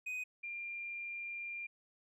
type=tone pair in turn; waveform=triangle / sine; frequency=2500 / 2391 Hz; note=D#7 / D7; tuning=+8 / +30 cents; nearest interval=minor second; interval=78 cents; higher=first; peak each=-36 / -40 dBFS; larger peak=first; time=0.06-0.24 / 0.43-1.67 s; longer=second; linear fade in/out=10 ms; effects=none

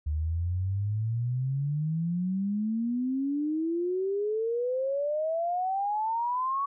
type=exponential sweep; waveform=sine; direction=up; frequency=73.8 to 1130 Hz; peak=-26 dBFS; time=0.06-6.66 s; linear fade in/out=10 ms; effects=none

